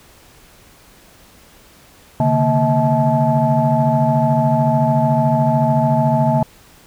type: tone cluster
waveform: sine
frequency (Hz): 135.4 / 149.1 / 231.3 / 641 / 866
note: C#3 / D3 / A#3 / E5 / A5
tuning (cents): -40 / +27 / -13 / -49 / -28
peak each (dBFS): -18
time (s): 2.2-6.43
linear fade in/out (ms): 2
effects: tanh soft clip ceiling -4 dBFS + pink hiss -47 dBFS RMS until 6.86 s